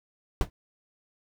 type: noise with exponential decay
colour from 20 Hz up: brown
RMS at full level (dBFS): -19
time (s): 0.41-0.5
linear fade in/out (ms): 1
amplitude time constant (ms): 18
effects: none